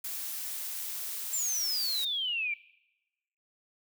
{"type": "noise", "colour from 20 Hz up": "blue", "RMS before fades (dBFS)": -37, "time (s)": [0.04, 2.05], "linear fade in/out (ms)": 5}
{"type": "exponential sweep", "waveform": "sine", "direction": "down", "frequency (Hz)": [7459, 2307], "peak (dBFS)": -29, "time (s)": [1.33, 2.54], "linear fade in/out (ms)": 5}
{"effects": ["noise-tail reverb RT60 1.0 s tail -21 dB re dry"]}